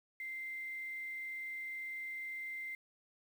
sine tone with quantisation, 2086 Hz, C7, 6 cents flat, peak -40 dBFS, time 0.2-2.75 s, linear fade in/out 2 ms, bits 10, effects none

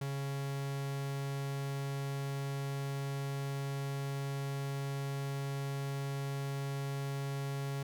45% pulse tone, 138.59 Hz, C#3, in tune, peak -35 dBFS, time 0.01-7.83 s, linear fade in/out 5 ms, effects none

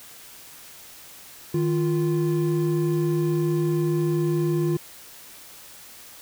triangle tone pair together, 155.56 / 347 Hz, D#3 / F4, 0 / -11 cents, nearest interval octave + major second, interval 1389 cents, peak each -21 dBFS, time 1.54-4.77 s, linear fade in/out 5 ms, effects white hiss -45 dBFS RMS until 6.21 s

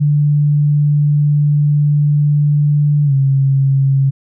sine tone with pitch glide, 147 to 136.37 Hz, D3 to C#3, +2 to -28 cents, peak -9 dBFS, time 0-4.11 s, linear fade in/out 20 ms, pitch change -130 cents, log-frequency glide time 3.05-3.13 s, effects none

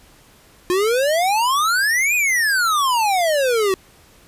square exponential two-way sweep, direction up then down, 350.4 to 2518 to 370.5 Hz, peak -16 dBFS, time 0.7-3.74 s, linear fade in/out 0 ms, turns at 2.15 s, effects pink hiss -50 dBFS RMS until 4.27 s + resampled to 32000 Hz

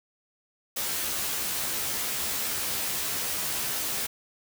white noise with comb filter, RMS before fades -30 dBFS, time 0.76-4.07 s, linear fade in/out 10 ms, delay 14 ms, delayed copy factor +0.95, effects none

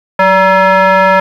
sine tone with frequency modulation, 185 Hz, F#3, in tune, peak -3 dBFS, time 0.19-1.2 s, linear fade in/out 5 ms, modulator 761 Hz, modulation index 2, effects tanh soft clip ceiling -2 dBFS + 7-bit

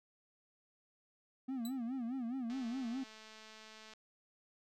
triangle tone with vibrato, 247.8 Hz, B3, 6 cents sharp, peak -35 dBFS, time 1.48-3.04 s, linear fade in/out 10 ms, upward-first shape sine, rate 4.8 Hz, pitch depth 150 cents each way
15% pulse tone with exponential decay, 3971 Hz, B7, 9 cents sharp, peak -36 dBFS, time 1.65-1.77 s, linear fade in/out 2 ms, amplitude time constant 25 ms
click train, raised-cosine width 0.2 ms, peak -38 dBFS, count 314, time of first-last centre 2.5-3.936 s, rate 218 Hz
effects none

